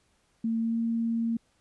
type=tone with pitch glide; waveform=sine; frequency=226.7 to 229.6 Hz; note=A#3 to A#3; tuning=-48 to -26 cents; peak=-25 dBFS; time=0.44-1.37 s; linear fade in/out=5 ms; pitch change=+22 cents; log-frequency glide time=0.58-0.78 s; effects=pink hiss -69 dBFS RMS until 1.6 s + resampled to 24000 Hz